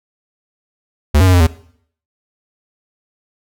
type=tone with pitch steps; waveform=square; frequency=74.2 / 93.9 / 91.8 / 88.6 / 81.2 Hz; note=D2 / F#2 / F#2 / F2 / E2; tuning=+18 / +26 / -13 / +25 / -26 cents; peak=-8 dBFS; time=1.14-1.47 s; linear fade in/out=10 ms; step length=66 ms; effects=noise-tail reverb RT60 0.6 s tail -19 dB re dry